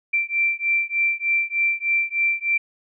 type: beating tone pair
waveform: sine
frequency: 2349 / 2352.3 Hz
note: D7 / D7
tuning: 0 / +2 cents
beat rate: 3.3 Hz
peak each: -22 dBFS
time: 0.13-2.58 s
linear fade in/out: 10 ms
effects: none